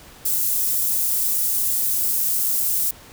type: high-pass noise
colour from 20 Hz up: white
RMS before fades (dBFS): -21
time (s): 0.25-2.91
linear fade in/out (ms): 5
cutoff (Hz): 9900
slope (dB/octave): 12
effects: pink hiss -45 dBFS RMS until 3.12 s